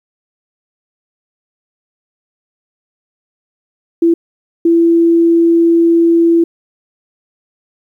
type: tone bursts at uneven times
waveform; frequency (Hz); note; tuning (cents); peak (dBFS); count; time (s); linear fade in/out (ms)
sine; 335.4; E4; +30; -6; 2; 4.02-4.14 / 4.65-6.44; 5
effects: 8-bit